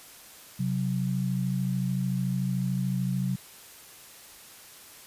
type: tone pair together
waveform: sine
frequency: 131.74 / 185.3 Hz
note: C3 / F#3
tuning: +12 / +3 cents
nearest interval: tritone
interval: 591 cents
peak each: -28 dBFS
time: 0.59-3.36 s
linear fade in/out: 10 ms
effects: white hiss -49 dBFS RMS until 5.06 s + resampled to 32000 Hz